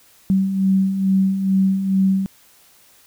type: beating tone pair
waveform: sine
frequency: 190 / 192.3 Hz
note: F#3 / G3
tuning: +46 / -33 cents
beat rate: 2.3 Hz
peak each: -23 / -15 dBFS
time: 0.3-2.26 s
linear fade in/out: 0 ms
effects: white hiss -52 dBFS RMS until 3.06 s